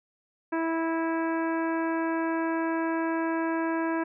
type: harmonic tone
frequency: 327.3 Hz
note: E4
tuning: 12 cents flat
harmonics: 1 / 2 / 3 / 4 / 5 / 6 / 7 / 8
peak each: -27 / -34 / -33 / -41 / -36 / -48 / -45 / -50 dBFS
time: 0.52-4.04 s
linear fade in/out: 10 ms
effects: none